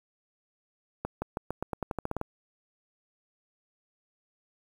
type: accelerating click train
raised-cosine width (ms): 1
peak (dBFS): -17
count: 13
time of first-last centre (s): 1.05-2.214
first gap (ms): 170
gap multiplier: 0.89
effects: 8-bit

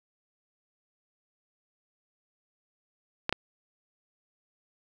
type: clicks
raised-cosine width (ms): 0.3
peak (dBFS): -10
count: 2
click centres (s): 3.294 / 3.326
effects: none

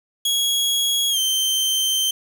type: tone with pitch glide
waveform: sawtooth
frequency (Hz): 3322 to 3117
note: G#7 to G7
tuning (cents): 0 to -11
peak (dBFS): -15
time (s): 0.25-2.11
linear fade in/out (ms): 5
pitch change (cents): -111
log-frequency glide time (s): 1.1-1.19
effects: 7-bit

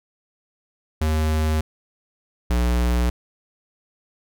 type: tone pair in turn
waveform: square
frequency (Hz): 78 / 60.08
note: D#2 / B1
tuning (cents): +5 / -47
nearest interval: perfect fourth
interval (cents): 452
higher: first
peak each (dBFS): -19 / -18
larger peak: second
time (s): 1.01-1.61 / 2.5-3.1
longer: neither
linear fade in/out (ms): 5
effects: none

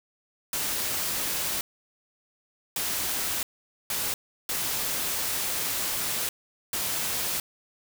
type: noise bursts at uneven times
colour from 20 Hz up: white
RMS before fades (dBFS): -29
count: 5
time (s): 0.53-1.61 / 2.76-3.43 / 3.9-4.14 / 4.49-6.29 / 6.73-7.4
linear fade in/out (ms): 2
effects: none

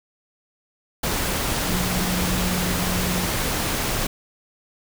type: tone in noise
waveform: sine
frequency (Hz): 181.1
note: F#3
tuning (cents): -37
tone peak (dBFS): -25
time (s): 1.68-3.27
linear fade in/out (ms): 5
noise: pink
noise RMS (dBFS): -24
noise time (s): 1.03-4.07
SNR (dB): -4
effects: none

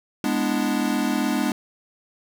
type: chord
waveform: square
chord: E dominant seventh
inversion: first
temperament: equal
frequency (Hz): 207.7 / 246.9 / 293.7 / 329.6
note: G#3 / B3 / D4 / E4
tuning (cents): 0 / 0 / 0 / 0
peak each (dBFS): -27 / -26 / -26 / -32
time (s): 0.24-1.52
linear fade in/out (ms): 2
effects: none

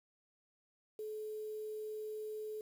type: tone with quantisation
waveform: sine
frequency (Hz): 429.5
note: A4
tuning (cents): -42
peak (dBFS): -40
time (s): 0.99-2.61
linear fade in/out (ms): 2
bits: 10
effects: none

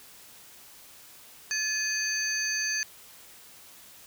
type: tone cluster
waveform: sine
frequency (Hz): 1720 / 2500 / 4599 / 6200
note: A6 / D#7 / D8 / G8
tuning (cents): -40 / +8 / -37 / -20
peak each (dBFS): -31 / -36 / -33 / -31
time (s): 1.51-2.83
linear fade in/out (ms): 0
effects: white hiss -51 dBFS RMS until 4.06 s

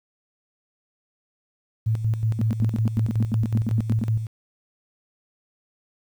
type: tone with tremolo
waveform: sine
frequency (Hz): 110.8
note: A2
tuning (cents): +13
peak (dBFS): -18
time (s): 1.86-4.27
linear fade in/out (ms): 10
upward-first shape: square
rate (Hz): 5.4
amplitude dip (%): 60
type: tone bursts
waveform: sine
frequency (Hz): 223.7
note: A3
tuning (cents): +29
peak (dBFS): -21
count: 15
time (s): 2.39-4.038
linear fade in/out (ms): 0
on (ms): 24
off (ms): 92
effects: 9-bit

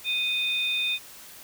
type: tone pair together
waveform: sine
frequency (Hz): 2489 / 3619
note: D#7 / A7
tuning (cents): 0 / +48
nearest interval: tritone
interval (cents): 648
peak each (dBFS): -26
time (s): 0.04-0.99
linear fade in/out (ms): 50
effects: tanh soft clip ceiling -16 dBFS + white hiss -46 dBFS RMS until 1.43 s

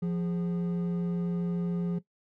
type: tone pair together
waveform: triangle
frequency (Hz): 174.61 / 409.9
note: F3 / G#4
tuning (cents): 0 / -23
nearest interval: octave + minor third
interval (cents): 1477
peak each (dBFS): -24 / -36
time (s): 0.02-1.99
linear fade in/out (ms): 10
effects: noise-tail reverb RT60 0.1 s tail -17 dB re dry + tanh soft clip ceiling -23 dBFS

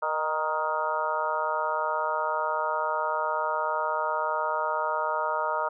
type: harmonic tone with a mistuned harmonic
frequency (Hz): 156.4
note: D#3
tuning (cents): +9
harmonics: 3 / 4 / 5 / 6 / 7 / 8 / 9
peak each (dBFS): -38 / -31 / -39 / -29 / -39 / -31 / -35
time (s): 0.02-5.69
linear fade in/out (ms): 10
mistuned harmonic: 4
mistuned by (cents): -26
effects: none

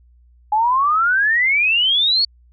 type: exponential sweep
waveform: sine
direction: up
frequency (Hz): 830.6 to 4477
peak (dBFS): -13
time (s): 0.52-2.25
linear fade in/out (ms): 5
effects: added 60 Hz sine -48 dBFS peak until 2.52 s

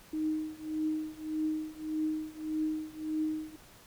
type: tone with tremolo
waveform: sine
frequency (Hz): 311.1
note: D#4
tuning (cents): 0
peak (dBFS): -27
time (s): 0.13-3.56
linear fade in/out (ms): 5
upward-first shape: triangle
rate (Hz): 1.7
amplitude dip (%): 95
effects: pink hiss -56 dBFS RMS until 3.86 s

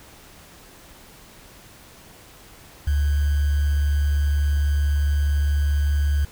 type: tone with sample-and-hold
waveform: sine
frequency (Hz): 72.4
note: D2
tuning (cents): -24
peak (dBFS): -17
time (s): 2.87-6.25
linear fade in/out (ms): 5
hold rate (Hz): 1575
effects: pink hiss -47 dBFS RMS until 6.31 s

